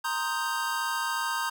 square chord, C minor seventh, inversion third, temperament equal, 932.3 / 1046.5 / 1244.5 / 1568 Hz, Bb5 / C6 / Eb6 / G6, 0 / 0 / 0 / 0 cents, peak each -33 / -36 / -35 / -33 dBFS, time 0.04-1.5 s, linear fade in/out 10 ms, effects none

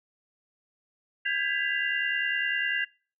sine tone cluster, 1600 / 1670 / 1991 / 2785 Hz, G6 / G#6 / B6 / F7, +35 / +9 / +14 / -5 cents, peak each -31 dBFS, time 1.25-2.85 s, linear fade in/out 10 ms, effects noise-tail reverb RT60 0.4 s tail -25 dB re dry

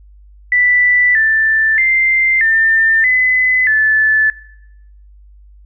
sine tone with pitch steps, 1976 / 1769 / 2088 / 1796 / 2017 / 1743 Hz, B6 / A6 / C7 / A6 / B6 / A6, 0 / +9 / -4 / +35 / +36 / -17 cents, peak -9 dBFS, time 0.52-4.3 s, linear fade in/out 2 ms, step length 630 ms, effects noise-tail reverb RT60 0.8 s tail -19 dB re dry + added 50 Hz sine -39 dBFS peak until 5.65 s

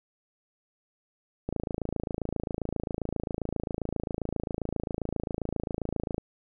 click train, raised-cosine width 2 ms, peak -17 dBFS, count 130, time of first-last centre 1.49-6.181 s, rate 27.5 Hz, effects none

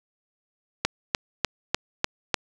click train, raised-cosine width 0.2 ms, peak -3 dBFS, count 6, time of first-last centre 0.85-2.343 s, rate 3.35 Hz, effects none

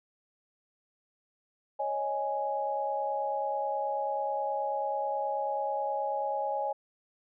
sine chord, C# suspended second, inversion none, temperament just, 554.4 / 623.7 / 831.5 Hz, C#5 / D#5 / G#5, 0 / +4 / +2 cents, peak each -34 / -36 / -31 dBFS, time 1.79-6.73 s, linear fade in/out 10 ms, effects none

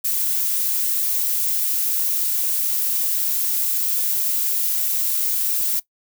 violet noise, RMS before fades -21 dBFS, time 0.04-5.8 s, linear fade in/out 10 ms, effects noise-tail reverb RT60 0.1 s tail -19 dB re dry

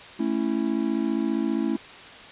triangle chord, A major, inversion none, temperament just, 220 / 275 / 330 Hz, A3 / C#4 / E4, 0 / -14 / +2 cents, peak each -25 dBFS, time 0.19-1.77 s, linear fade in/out 10 ms, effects white hiss -43 dBFS RMS until 2.31 s + resampled to 8000 Hz

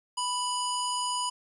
harmonic tone with a mistuned harmonic, 987.8 Hz, B5, in tune, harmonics 1 / 3 / 5 / 7 / 9 / 10, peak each -30 / -35 / -37 / -38 / -40 / -40 dBFS, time 0.17-1.3 s, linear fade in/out 10 ms, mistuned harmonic 9, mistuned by -27 cents, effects 11-bit

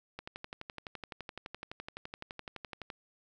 click train, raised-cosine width 0.3 ms, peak -25 dBFS, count 33, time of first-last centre 0.19-2.902 s, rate 11.8 Hz, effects none

